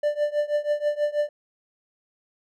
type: tone with tremolo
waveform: triangle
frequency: 591 Hz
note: D5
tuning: 11 cents sharp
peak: -16 dBFS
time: 0.03-1.29 s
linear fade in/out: 5 ms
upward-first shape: triangle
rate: 6.2 Hz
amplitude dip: 95%
effects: none